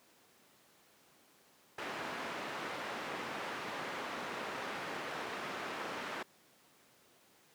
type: low-pass noise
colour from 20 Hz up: white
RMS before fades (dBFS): -41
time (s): 1.78-6.23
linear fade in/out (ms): 5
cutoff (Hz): 1700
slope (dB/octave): 12
effects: pink hiss -65 dBFS RMS until 7.54 s + high-pass 200 Hz 12 dB/octave